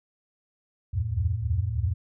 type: tone cluster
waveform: sine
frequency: 72.1 / 75.5 / 87.4 / 90.5 / 111.5 Hz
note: D2 / D2 / F2 / F#2 / A2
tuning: -31 / +48 / +2 / -38 / +23 cents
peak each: -34 / -32 / -29 / -31 / -28 dBFS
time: 0.93-1.94 s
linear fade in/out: 20 ms
effects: none